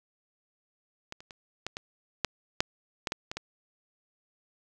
clicks, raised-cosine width 0.2 ms, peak -21 / -30 / -27 / -16 / -19 / -8 / -6 / -13 / -13 / -18 / -18 dBFS, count 11, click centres 1.124 / 1.205 / 1.308 / 1.666 / 1.769 / 2.247 / 2.605 / 3.072 / 3.121 / 3.315 / 3.37 s, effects none

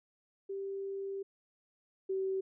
sine tone pair in turn, 392 / 382.8 Hz, G4 / G4, 0 / -41 cents, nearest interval unison, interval 41 cents, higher first, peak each -36 / -31 dBFS, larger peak second, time 0.49-1.23 / 2.09-2.41 s, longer first, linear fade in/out 10 ms, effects none

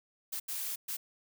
blue noise bursts at uneven times, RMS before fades -37 dBFS, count 3, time 0.32-0.4 / 0.48-0.76 / 0.88-0.97 s, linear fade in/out 10 ms, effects none

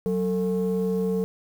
sine tone pair together, 186.38 / 447.4 Hz, F#3 / A4, +13 / +29 cents, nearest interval octave + minor third, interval 1516 cents, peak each -23 dBFS, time 0.06-1.24 s, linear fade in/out 0 ms, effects tanh soft clip ceiling -18 dBFS + 8-bit

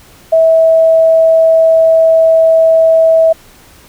sine tone, 650 Hz, E5, 24 cents flat, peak -4 dBFS, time 0.32-3.33 s, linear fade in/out 10 ms, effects pink hiss -41 dBFS RMS until 3.88 s

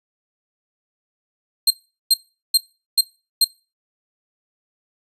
sawtooth tone bursts, 4186 Hz, C8, in tune, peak -8 dBFS, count 5, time 1.67-3.445 s, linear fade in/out 5 ms, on 35 ms, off 400 ms, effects noise-tail reverb RT60 0.3 s tail -20 dB re dry + resampled to 32000 Hz

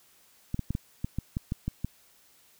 clicks, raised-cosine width 5 ms, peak -17 dBFS, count 10, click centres 0.544 / 0.593 / 0.706 / 0.751 / 1.045 / 1.186 / 1.369 / 1.521 / 1.68 / 1.846 s, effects white hiss -61 dBFS RMS until 2.59 s

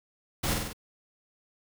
pink noise with echo, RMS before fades -29 dBFS, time 0.43-0.54 s, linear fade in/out 10 ms, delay 48 ms, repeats 4, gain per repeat -3 dB, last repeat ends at 0.732 s, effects none

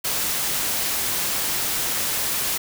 white noise, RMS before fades -24 dBFS, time 0.04-2.58 s, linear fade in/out 10 ms, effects none

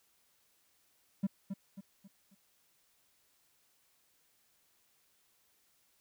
triangle tone with echo, 196 Hz, G3, in tune, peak -25 dBFS, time 1.23-1.27 s, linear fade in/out 10 ms, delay 270 ms, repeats 4, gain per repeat -8 dB, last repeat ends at 2.35 s, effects tanh soft clip ceiling -22 dBFS + white hiss -72 dBFS RMS until 6 s

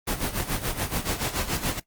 pink noise with tremolo, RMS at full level -25 dBFS, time 0.07-1.8 s, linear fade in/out 10 ms, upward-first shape sine, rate 7 Hz, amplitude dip 75%, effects noise-tail reverb RT60 0.1 s tail -19 dB re dry + Opus 24 kbps

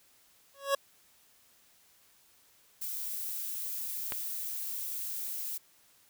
25% pulse tone with exponential growth, 554.4 Hz, C#5, in tune, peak -19 dBFS, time 0.54-0.75 s, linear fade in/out 5 ms, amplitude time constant 44 ms
violet noise, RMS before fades -37 dBFS, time 2.81-5.58 s, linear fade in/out 10 ms
click, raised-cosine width 0.3 ms, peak -19 dBFS, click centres 4.122 s
effects white hiss -64 dBFS RMS until 6.09 s

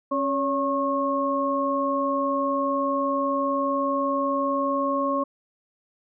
sine tone cluster, 274 / 563 / 1088 Hz, C#4 / C#5 / C#6, -20 / +27 / -33 cents, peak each -27 / -26 / -25 dBFS, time 0.11-5.24 s, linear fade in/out 10 ms, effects none

